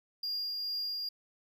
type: tone with tremolo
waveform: triangle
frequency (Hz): 4816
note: D8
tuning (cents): +43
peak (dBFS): -31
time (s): 0.23-1.09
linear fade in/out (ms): 5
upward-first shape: triangle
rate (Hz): 2.3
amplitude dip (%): 25
effects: none